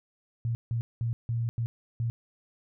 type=tone bursts at uneven times; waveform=sine; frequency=116.54 Hz; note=A#2; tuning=in tune; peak=-26 dBFS; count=6; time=0.45-0.55 / 0.71-0.81 / 1.01-1.13 / 1.29-1.49 / 1.58-1.66 / 2-2.1 s; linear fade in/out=0 ms; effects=none